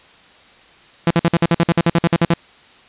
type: tone bursts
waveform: sawtooth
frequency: 168.8 Hz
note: E3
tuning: 41 cents sharp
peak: -7 dBFS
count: 15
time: 1.07-2.338 s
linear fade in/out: 2 ms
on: 36 ms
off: 52 ms
effects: white hiss -47 dBFS RMS until 2.88 s + resampled to 8000 Hz

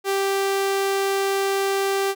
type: tone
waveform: sawtooth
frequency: 392 Hz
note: G4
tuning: in tune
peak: -16 dBFS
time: 0.04-2.15 s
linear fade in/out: 50 ms
effects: none

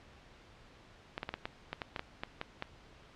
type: clicks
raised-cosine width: 0.3 ms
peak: -20 dBFS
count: 12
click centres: 1.179 / 1.231 / 1.291 / 1.34 / 1.455 / 1.73 / 1.818 / 1.962 / 1.994 / 2.235 / 2.414 / 2.624 s
effects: pink hiss -58 dBFS RMS until 3.15 s + low-pass 4000 Hz 12 dB/octave

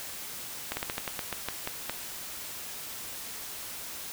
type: slowing click train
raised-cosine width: 0.3 ms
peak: -15 dBFS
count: 11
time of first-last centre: 0.72-1.896 s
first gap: 50 ms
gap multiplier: 1.18
effects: white hiss -40 dBFS RMS until 4.12 s

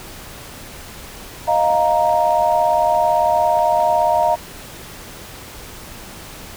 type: chord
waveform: sine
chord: Eb suspended second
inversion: none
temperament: just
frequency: 622.3 / 700 / 933.4 Hz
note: Eb5 / F5 / Bb5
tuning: 0 / +4 / +2 cents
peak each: -18 / -17 / -17 dBFS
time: 1.47-4.36 s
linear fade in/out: 20 ms
type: click train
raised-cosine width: 0.3 ms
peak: -21 dBFS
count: 12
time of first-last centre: 1.88-4.23 s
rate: 4.68 Hz
effects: pink hiss -36 dBFS RMS until 6.56 s

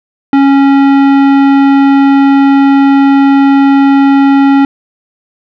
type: tone with tanh clipping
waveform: sine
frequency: 276 Hz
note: C#4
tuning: 7 cents flat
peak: -5 dBFS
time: 0.33-4.65 s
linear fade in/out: 2 ms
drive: 16 dB
effects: none

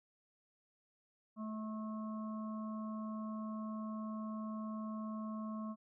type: harmonic tone with a mistuned harmonic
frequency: 217.6 Hz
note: A3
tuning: 19 cents flat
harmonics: 1 / 3 / 5 / 6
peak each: -40 / -52 / -49 / -61 dBFS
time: 1.36-5.76 s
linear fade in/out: 50 ms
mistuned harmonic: 3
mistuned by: -20 cents
effects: none

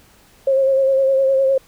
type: tone with vibrato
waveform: sine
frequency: 537 Hz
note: C5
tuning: 45 cents sharp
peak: -12 dBFS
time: 0.47-1.58 s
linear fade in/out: 5 ms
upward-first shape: sine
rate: 9.8 Hz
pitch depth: 30 cents each way
effects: pink hiss -51 dBFS RMS until 1.67 s

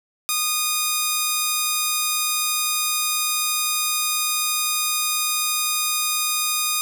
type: tone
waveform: 5% pulse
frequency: 1231 Hz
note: D#6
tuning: 19 cents flat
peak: -8 dBFS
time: 0.29-6.81 s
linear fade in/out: 0 ms
effects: none

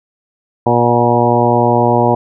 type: harmonic tone with a mistuned harmonic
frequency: 119.5 Hz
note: A#2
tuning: 43 cents sharp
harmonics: 1 / 2 / 3 / 4 / 5 / 6 / 7 / 8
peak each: -17 / -17 / -17 / -17 / -17 / -17 / -17 / -17 dBFS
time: 0.66-2.15 s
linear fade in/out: 5 ms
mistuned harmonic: 6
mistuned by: +22 cents
effects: none

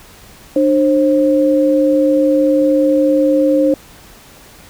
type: tone pair together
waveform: sine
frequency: 299.3 / 532.7 Hz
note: D4 / C5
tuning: +33 / +31 cents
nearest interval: minor seventh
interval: 998 cents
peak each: -12 dBFS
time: 0.56-3.74 s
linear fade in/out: 2 ms
effects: pink hiss -41 dBFS RMS until 4.69 s

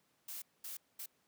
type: noise bursts at uneven times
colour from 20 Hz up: blue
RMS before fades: -45 dBFS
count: 3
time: 0.28-0.42 / 0.64-0.77 / 0.99-1.06 s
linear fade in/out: 5 ms
effects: pink hiss -75 dBFS RMS until 1.27 s + high-pass 150 Hz 12 dB/octave

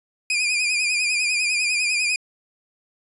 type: tone with vibrato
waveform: sawtooth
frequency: 2447 Hz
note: D#7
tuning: 29 cents flat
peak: -16 dBFS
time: 0.3-2.16 s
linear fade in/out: 2 ms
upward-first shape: triangle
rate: 10 Hz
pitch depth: 81 cents each way
effects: resampled to 24000 Hz

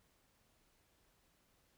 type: silence
effects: pink hiss -74 dBFS RMS until 1.77 s

